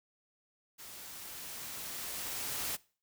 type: noise with level ramp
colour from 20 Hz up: white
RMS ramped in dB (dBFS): -49 to -36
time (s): 0.78-2.77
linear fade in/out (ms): 20
effects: noise-tail reverb RT60 0.4 s tail -22 dB re dry